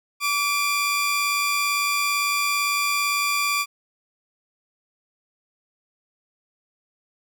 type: tone pair together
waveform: sawtooth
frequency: 1151.1 / 2400 Hz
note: D6 / D7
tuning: -35 / +37 cents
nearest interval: octave + minor second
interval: 1272 cents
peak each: -20 dBFS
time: 0.2-3.66 s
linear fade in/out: 50 ms
effects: none